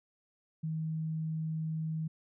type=tone; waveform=sine; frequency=158.8 Hz; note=D#3; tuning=36 cents sharp; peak=-32 dBFS; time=0.63-2.08 s; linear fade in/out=10 ms; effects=none